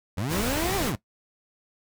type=linear two-way sweep; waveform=25% pulse; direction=up then down; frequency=81 to 405.5 to 81 Hz; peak=-23 dBFS; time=0.17-0.96 s; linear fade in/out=10 ms; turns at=0.76 s
type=noise; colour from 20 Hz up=pink; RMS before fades=-29 dBFS; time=0.28-0.93 s; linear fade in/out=50 ms
effects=noise-tail reverb RT60 0.1 s tail -18 dB re dry